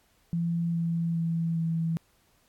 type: tone with pitch steps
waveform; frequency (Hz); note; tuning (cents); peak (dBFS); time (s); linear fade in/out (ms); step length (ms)
sine; 169.1 / 167.45 / 165.81 / 164.19; E3 / E3 / E3 / E3; +44 / +27 / +10 / -7; -25; 0.33-1.97; 0; 410
effects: pink hiss -66 dBFS RMS until 2.48 s + AAC 64 kbps